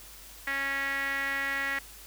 sawtooth tone with band-pass filter, 275.4 Hz, C#4, 11 cents flat, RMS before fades -31 dBFS, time 0.47-1.79 s, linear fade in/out 5 ms, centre 1900 Hz, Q 5.6, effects added 50 Hz sine -53 dBFS peak until 2.06 s + white hiss -49 dBFS RMS until 2.06 s

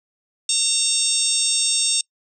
harmonic tone, 915 Hz, A#5, 32 cents flat, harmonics 3 / 4 / 5 / 6 / 7 / 8 / 9, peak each -32 / -24 / -32 / -25 / -28 / -30 / -20 dBFS, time 0.49-2.01 s, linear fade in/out 2 ms, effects noise-tail reverb RT60 0.1 s tail -26 dB re dry

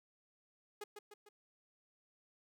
sawtooth tone with echo, 416.2 Hz, G#4, 4 cents sharp, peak -39 dBFS, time 0.81-0.84 s, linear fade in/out 5 ms, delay 150 ms, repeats 3, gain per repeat -5 dB, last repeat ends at 1.29 s, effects none

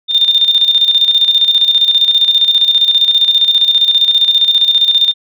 sine tone with tremolo, 3618 Hz, A7, 48 cents sharp, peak -5 dBFS, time 0.08-5.14 s, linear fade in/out 50 ms, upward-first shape square, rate 15 Hz, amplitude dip 60%, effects none

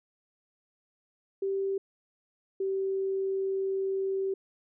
sine tone pair in turn, 390 / 386.2 Hz, G4 / G4, -9 / -26 cents, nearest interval unison, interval 17 cents, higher first, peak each -27 dBFS, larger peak neither, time 1.42-1.78 / 2.6-4.34 s, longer second, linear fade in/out 5 ms, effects none

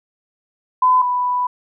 sine tone pair in turn, 1011 / 990.2 Hz, B5 / B5, +40 / +4 cents, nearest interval unison, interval 36 cents, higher first, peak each -10 / -16 dBFS, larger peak first, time 0.82-1.02 / 1.02-1.47 s, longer second, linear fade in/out 5 ms, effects none

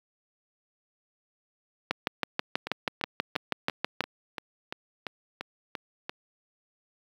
two click trains, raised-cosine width 0.3 ms, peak -17 / -9 dBFS, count 11 / 14, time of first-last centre 2.67-6.095 / 1.91-4.007 s, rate 2.92 / 6.2 Hz, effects high-pass 150 Hz 12 dB/octave + 8-bit

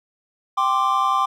triangle chord, G suspended fourth, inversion none, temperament just, 784 / 1045.3 / 1176 Hz, G5 / C6 / D6, 0 / -2 / +2 cents, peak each -22 / -19 / -18 dBFS, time 0.57-1.26 s, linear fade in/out 10 ms, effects none

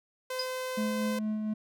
sawtooth tone, 513 Hz, C5, 34 cents flat, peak -29 dBFS, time 0.3-1.19 s, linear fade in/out 5 ms
sine tone with exponential decay, 4978 Hz, D#8, in tune, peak -27 dBFS, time 0.39-0.51 s, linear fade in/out 5 ms, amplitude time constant 25 ms
triangle tone with tremolo, 214.7 Hz, A3, 42 cents flat, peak -26 dBFS, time 0.77-1.54 s, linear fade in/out 10 ms, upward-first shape sine, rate 4.3 Hz, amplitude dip 30%
effects none

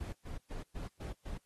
brown noise bursts, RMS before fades -41 dBFS, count 6, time 0-1.38 s, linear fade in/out 10 ms, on 130 ms, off 120 ms, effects white hiss -75 dBFS RMS until 1.45 s + AAC 32 kbps

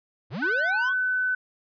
square linear sweep, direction up, 83.9 to 1143 Hz, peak -30 dBFS, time 0.3-0.94 s, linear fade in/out 50 ms
sine tone, 1507 Hz, F#6, 31 cents sharp, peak -22 dBFS, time 0.42-1.35 s, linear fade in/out 5 ms
effects resampled to 11025 Hz

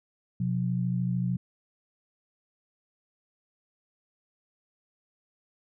sine tone pair together, 126.3 / 179.7 Hz, B2 / F3, +39 / +50 cents, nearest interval tritone, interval 611 cents, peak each -28 dBFS, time 0.4-1.37 s, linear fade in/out 5 ms, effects none

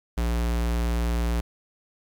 square tone, 58.5 Hz, A#1, 7 cents sharp, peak -23 dBFS, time 0.17-1.41 s, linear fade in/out 10 ms, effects 9-bit

